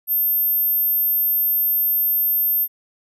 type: tone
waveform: sine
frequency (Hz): 13290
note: G#9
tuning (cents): 0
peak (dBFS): -16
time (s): 0.07-2.68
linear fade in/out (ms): 50
effects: none